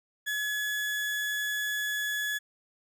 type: tone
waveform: 35% pulse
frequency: 1699 Hz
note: G#6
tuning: 39 cents sharp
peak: -27 dBFS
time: 0.26-2.39 s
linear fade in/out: 20 ms
effects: none